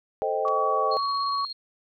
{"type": "chord", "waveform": "sine", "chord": "A half-diminished seventh", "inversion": "none", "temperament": "equal", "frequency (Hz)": [440, 523.3, 622.3, 784], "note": ["A4", "C5", "Eb5", "G5"], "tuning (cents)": [0, 0, 0, 0], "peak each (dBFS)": -29, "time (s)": [0.22, 0.97], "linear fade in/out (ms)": 0}
{"type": "tone with pitch glide", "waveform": "sine", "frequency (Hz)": [1133, 1123.9], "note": ["C#6", "C#6"], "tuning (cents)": [37, 24], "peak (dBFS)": -24, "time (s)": [0.45, 1.45], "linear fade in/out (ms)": 2, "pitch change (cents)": -13, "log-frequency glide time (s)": [0.66, 1]}
{"type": "clicks", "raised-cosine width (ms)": 0.2, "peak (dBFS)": -29, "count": 2, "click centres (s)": [0.48, 0.485]}
{"type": "tone with tremolo", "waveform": "sine", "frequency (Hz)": 4243, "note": "C8", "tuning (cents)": 23, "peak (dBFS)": -31, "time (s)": [0.91, 1.53], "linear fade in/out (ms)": 10, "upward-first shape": "square", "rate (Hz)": 17, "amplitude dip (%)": 35}
{"effects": []}